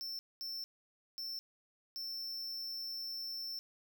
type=tone bursts at uneven times; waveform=square; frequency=5370 Hz; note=E8; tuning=31 cents sharp; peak=-40 dBFS; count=4; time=0.01-0.19 / 0.41-0.64 / 1.18-1.39 / 1.96-3.59 s; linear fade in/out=0 ms; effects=none